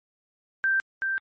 sine tone with echo, 1568 Hz, G6, in tune, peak -20 dBFS, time 0.64-0.8 s, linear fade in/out 0 ms, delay 380 ms, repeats 1, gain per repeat -4 dB, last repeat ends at 1.18 s, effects MP3 32 kbps

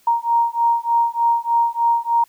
sine beating tone pair, 932.3 / 935.6 Hz, A#5 / A#5, 0 / +6 cents, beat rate 3.3 Hz, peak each -18 dBFS, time 0.07-2.24 s, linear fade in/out 5 ms, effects white hiss -56 dBFS RMS until 2.28 s

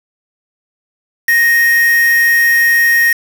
triangle tone with quantisation, 1864.7 Hz, A#6, in tune, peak -6 dBFS, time 1.28-3.13 s, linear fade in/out 5 ms, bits 3, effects none

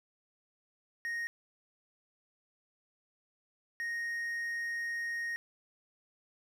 triangle tone bursts at uneven times, 1864.7 Hz, A#6, in tune, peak -32 dBFS, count 2, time 1.05-1.27 / 3.8-5.36 s, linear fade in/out 0 ms, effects none

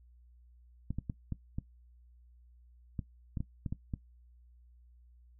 clicks, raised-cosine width 5 ms, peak -23 dBFS, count 11, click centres 0.906 / 0.986 / 1.098 / 1.323 / 1.585 / 2.992 / 3.372 / 3.405 / 3.662 / 3.725 / 3.938 s, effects noise-tail reverb RT60 0.1 s tail -17 dB re dry + added 60 Hz sine -57 dBFS peak until 5.39 s

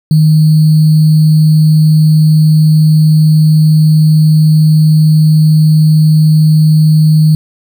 sine tone with sample-and-hold, 155.56 Hz, D#3, in tune, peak -3 dBFS, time 0.11-7.35 s, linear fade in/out 2 ms, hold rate 4410 Hz, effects none

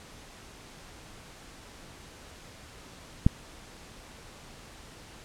click, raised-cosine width 5 ms, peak -6 dBFS, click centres 3.265 s, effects pink hiss -49 dBFS RMS until 5.24 s + low-pass 9000 Hz 12 dB/octave

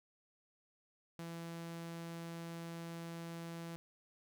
sawtooth tone, 167.5 Hz, E3, 28 cents sharp, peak -40 dBFS, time 1.19-3.76 s, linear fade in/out 0 ms, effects none

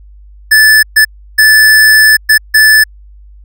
square tone bursts at uneven times, 1744 Hz, A6, 16 cents flat, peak -3 dBFS, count 5, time 0.51-0.83 / 0.96-1.05 / 1.38-2.17 / 2.29-2.38 / 2.54-2.84 s, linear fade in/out 10 ms, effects added 50 Hz sine -33 dBFS peak until 3.44 s

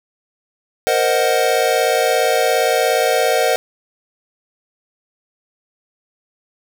square chord, C half-diminished seventh, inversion third, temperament equal, 466.2 / 523.3 / 622.3 / 740 Hz, Bb4 / C5 / Eb5 / Gb5, 0 / 0 / 0 / 0 cents, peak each -20 dBFS, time 0.87-3.56 s, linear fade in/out 0 ms, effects none

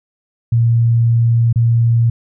sine tone with dropouts, 116.54 Hz, A#2, in tune, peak -9 dBFS, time 0.52-2.1 s, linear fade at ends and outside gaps 5 ms, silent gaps 1.528-1.558 s, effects none

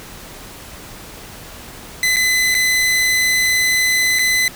sawtooth tone with dropouts, 2018 Hz, B6, 37 cents sharp, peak -10 dBFS, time 2.03-4.48 s, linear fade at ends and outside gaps 1 ms, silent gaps 2.161-2.167 / 2.544-2.549 / 4.188-4.192 s, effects pink hiss -36 dBFS RMS until 4.55 s

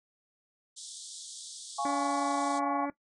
white band-pass noise, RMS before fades -45 dBFS, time 0.76-2.6 s, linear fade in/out 20 ms, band 3300 to 9300 Hz, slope 96 dB/octave
sine chord, Db major, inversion first, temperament equal, 698.5 / 830.6 / 1108.7 Hz, F5 / Ab5 / Db6, 0 / 0 / 0 cents, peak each -36 / -33 / -33 dBFS, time 1.78-2.86 s, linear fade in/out 10 ms
harmonic tone, 285 Hz, C#4, 48 cents sharp, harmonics 1 / 2 / 3 / 4 / 5 / 6 / 7 / 8, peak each -32 / -38 / -42 / -44 / -46 / -48 / -49 / -50 dBFS, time 1.85-2.9 s, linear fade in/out 2 ms
effects noise-tail reverb RT60 0.1 s tail -17 dB re dry

